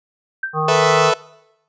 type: tone with exponential decay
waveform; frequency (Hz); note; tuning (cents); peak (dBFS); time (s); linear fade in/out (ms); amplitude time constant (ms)
sine; 1565; G6; -3; -17; 0.43-0.63; 5; 43
type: harmonic tone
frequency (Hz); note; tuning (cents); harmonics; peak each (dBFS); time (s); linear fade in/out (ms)
155.56; D#3; 0; 1 / 3 / 5 / 7 / 8; -23 / -23 / -23 / -23 / -23; 0.53-1.13; 50
type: chord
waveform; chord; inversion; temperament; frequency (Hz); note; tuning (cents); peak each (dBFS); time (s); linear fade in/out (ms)
sawtooth; A suspended second; none; equal; 440 / 493.9 / 659.3; A4 / B4 / E5; 0 / 0 / 0; -14; 0.68-1.14; 5
effects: noise-tail reverb RT60 0.9 s tail -22 dB re dry + resampled to 16000 Hz